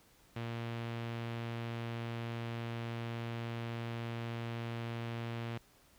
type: tone with low-pass filter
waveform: sawtooth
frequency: 116.54 Hz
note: A#2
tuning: in tune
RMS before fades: -40 dBFS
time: 0.36-5.58 s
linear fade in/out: 5 ms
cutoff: 3100 Hz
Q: 1.5
effects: pink hiss -65 dBFS RMS until 5.98 s